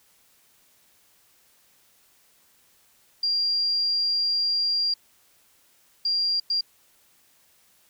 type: tone bursts at uneven times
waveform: sine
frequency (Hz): 4770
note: D8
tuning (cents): +26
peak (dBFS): -21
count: 3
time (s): 3.23-4.94 / 6.05-6.4 / 6.5-6.61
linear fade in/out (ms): 5
effects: white hiss -61 dBFS RMS until 7.89 s